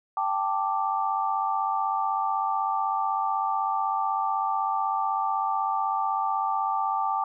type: chord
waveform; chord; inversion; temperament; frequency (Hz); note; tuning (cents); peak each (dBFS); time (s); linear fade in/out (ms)
sine; G suspended second; none; equal; 784 / 880 / 1174.7; G5 / A5 / D6; 0 / 0 / 0; -28; 0.17-7.24; 2
effects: none